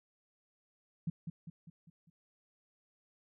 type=tone with echo; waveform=sine; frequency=164.81 Hz; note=E3; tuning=in tune; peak=-31 dBFS; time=1.07-1.1 s; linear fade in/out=5 ms; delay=200 ms; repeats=5; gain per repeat=-6 dB; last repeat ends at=2.1 s; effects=none